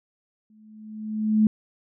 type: tone with exponential growth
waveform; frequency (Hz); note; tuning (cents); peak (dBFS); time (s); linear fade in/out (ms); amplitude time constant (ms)
sine; 215.6; A3; -35; -13; 0.5-1.47; 2; 210
effects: none